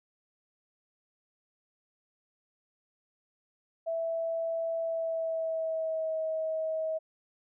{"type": "tone with pitch glide", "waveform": "sine", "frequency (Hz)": [659.3, 637.2], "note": ["E5", "D#5"], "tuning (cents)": [0, 41], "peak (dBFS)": -29, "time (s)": [3.86, 6.99], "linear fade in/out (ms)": 20, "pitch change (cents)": -59, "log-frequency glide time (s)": [4.81, 6.18], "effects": []}